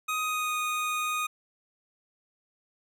25% pulse tone with pitch glide, 1253 to 1237.9 Hz, D#6 to D#6, +12 to -9 cents, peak -24 dBFS, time 0.08-1.27 s, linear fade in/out 10 ms, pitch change -21 cents, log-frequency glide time 0.22-0.54 s, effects none

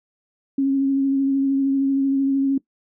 sine tone with vibrato, 272.8 Hz, C#4, 28 cents flat, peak -16 dBFS, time 0.58-2.58 s, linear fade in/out 5 ms, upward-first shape triangle, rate 13 Hz, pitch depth 23 cents each way, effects noise-tail reverb RT60 0.1 s tail -19 dB re dry

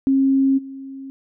sine tone with level steps, 270 Hz, C#4, 45 cents flat, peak -13 / -31 dBFS, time 0.07-1.1 s, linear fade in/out 0 ms, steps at 0.57 s, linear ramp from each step 20 ms, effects none

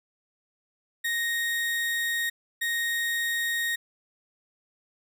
35% pulse tone pair in turn, 1864.7 / 1864.7 Hz, A#6 / A#6, 0 / 0 cents, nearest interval unison, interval 0 cents, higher neither, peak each -24 dBFS, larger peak neither, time 1.04-2.3 / 2.61-3.76 s, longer first, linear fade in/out 10 ms, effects none

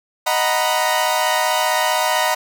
sawtooth chord, B major seventh, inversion first, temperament equal, 622.3 / 740 / 932.3 / 987.8 Hz, D#5 / F#5 / A#5 / B5, 0 / 0 / 0 / 0 cents, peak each -18 dBFS, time 0.26-2.35 s, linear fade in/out 10 ms, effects none

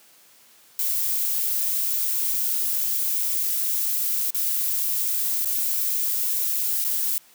violet noise with dropouts, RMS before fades -24 dBFS, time 0.79-7.18 s, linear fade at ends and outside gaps 0 ms, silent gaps 4.305-4.346 / 5.447-5.457 / 6.841-6.848 s, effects white hiss -54 dBFS RMS until 7.34 s + high-pass 150 Hz 12 dB/octave

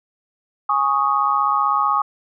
sine chord, Ab suspended fourth, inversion none, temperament equal, 830.6 / 1108.7 / 1244.5 Hz, Ab5 / Db6 / Eb6, 0 / 0 / 0 cents, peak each -22 / -19 / -19 dBFS, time 0.69-2.02 s, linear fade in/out 5 ms, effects none

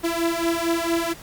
sawtooth beating tone pair, 332.9 / 337.3 Hz, E4 / E4, +17 / +40 cents, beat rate 4.4 Hz, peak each -20 dBFS, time 0.03-1.14 s, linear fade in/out 20 ms, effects pink hiss -43 dBFS RMS until 1.22 s + Opus 32 kbps

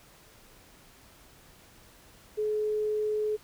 sine tone, 426 Hz, G#4, 44 cents sharp, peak -26 dBFS, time 2.37-3.37 s, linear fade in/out 20 ms, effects pink hiss -56 dBFS RMS until 3.43 s

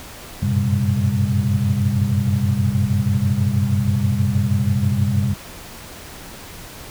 sine tone cluster, 94 / 100.3 / 119.6 / 132 / 200.2 Hz, F#2 / G2 / A#2 / C3 / G3, +28 / +40 / +45 / +16 / +37 cents, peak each -22 dBFS, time 0.42-5.34 s, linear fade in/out 10 ms, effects pink hiss -37 dBFS RMS until 6.9 s

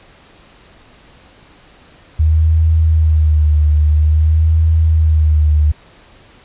sine tone with vibrato, 77.78 Hz, D#2, in tune, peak -8 dBFS, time 2.19-5.72 s, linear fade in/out 10 ms, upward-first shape sine, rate 0.5 Hz, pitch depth 55 cents each way, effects pink hiss -45 dBFS RMS until 6.44 s + resampled to 8000 Hz

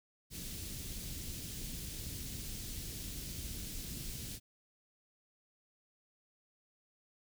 pink band-stop noise, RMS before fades -43 dBFS, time 0.3-4.4 s, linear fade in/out 50 ms, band 240 to 3800 Hz, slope 12 dB/octave, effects none

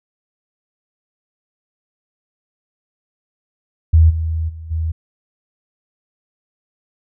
sine tone with level steps, 80.7 Hz, E2, 36 cents flat, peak -6 / -17 / -29 / -17 dBFS, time 3.93-4.92 s, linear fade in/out 10 ms, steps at 4.09 / 4.48 / 4.7 s, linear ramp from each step 20 ms, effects none

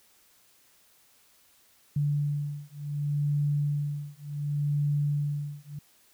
sine beating tone pair, 145.3 / 145.98 Hz, D3 / D3, -18 / -10 cents, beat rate 0.68 Hz, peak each -29 dBFS, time 1.96-5.79 s, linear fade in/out 5 ms, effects white hiss -62 dBFS RMS until 6.13 s

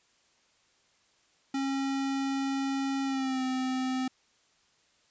square tone with pitch glide, 271.9 to 258.7 Hz, C#4 to C4, -33 to -19 cents, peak -29 dBFS, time 1.54-4.08 s, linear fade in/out 5 ms, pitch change -86 cents, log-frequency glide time 3.04-3.43 s, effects white hiss -67 dBFS RMS until 5.1 s + resampled to 16000 Hz

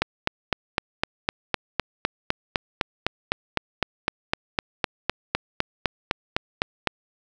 click train, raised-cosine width 0.3 ms, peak -4 dBFS, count 28, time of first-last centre 0.02-6.873 s, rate 3.94 Hz, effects none

